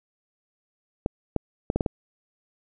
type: clicks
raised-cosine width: 2 ms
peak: -10 dBFS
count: 6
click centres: 1.061 / 1.363 / 1.701 / 1.76 / 1.808 / 1.862 s
effects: none